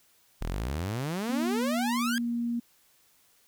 sawtooth exponential sweep, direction up, 36.02 to 1661.2 Hz, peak -26 dBFS, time 0.41-2.18 s, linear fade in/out 0 ms
sine tone with pitch glide, 240 to 236.3 Hz, B3 to A#3, -49 to +24 cents, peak -27 dBFS, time 1.29-2.6 s, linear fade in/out 10 ms, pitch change -27 cents, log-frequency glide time 1.71-2.31 s
effects white hiss -64 dBFS RMS until 3.47 s

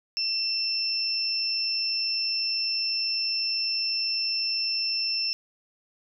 sine tone pair together, 2686 / 5346 Hz, E7 / E8, +32 / +23 cents, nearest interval octave, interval 1191 cents, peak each -34 / -25 dBFS, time 0.17-5.33 s, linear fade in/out 0 ms, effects none

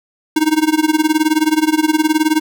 square tone with tremolo, 311.1 Hz, D#4, in tune, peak -9 dBFS, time 0.36-2.4 s, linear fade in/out 5 ms, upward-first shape sine, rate 19 Hz, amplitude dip 90%, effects none

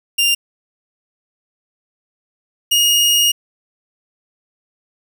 sawtooth tone pair in turn, 2794 / 2864 Hz, F7 / F7, 0 / +43 cents, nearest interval unison, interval 43 cents, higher second, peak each -9 / -8 dBFS, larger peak second, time 0.18-0.35 / 2.71-3.32 s, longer second, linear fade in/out 10 ms, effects 8-bit

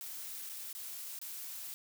blue noise with dropouts, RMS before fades -44 dBFS, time 0.01-1.74 s, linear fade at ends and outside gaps 0 ms, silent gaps 0.491-0.496 / 0.729-0.75 / 1.189-1.215 s, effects none

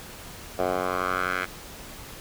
10% pulse tone with band-pass filter sweep, 91.6 Hz, F#2, 17 cents flat, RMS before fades -27 dBFS, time 0.58-1.46 s, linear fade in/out 20 ms, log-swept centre 700 to 1800 Hz, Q 2.7, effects pink hiss -42 dBFS RMS until 2.2 s

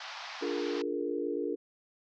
pink band-pass noise, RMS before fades -43 dBFS, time 0-0.82 s, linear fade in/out 5 ms, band 690 to 5500 Hz, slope 48 dB/octave
sine chord, Bb dominant seventh, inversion first, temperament just, 291.4 / 349.6 / 419.5 / 466.2 Hz, D4 / F4 / Ab4 / Bb4, -13 / +2 / +17 / 0 cents, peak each -36 dBFS, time 0.41-1.56 s, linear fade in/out 20 ms
effects none

